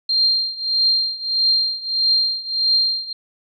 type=tone with tremolo; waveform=sine; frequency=4186 Hz; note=C8; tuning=in tune; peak=-12 dBFS; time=0.09-3.13 s; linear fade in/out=5 ms; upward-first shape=triangle; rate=1.6 Hz; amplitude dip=90%; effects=none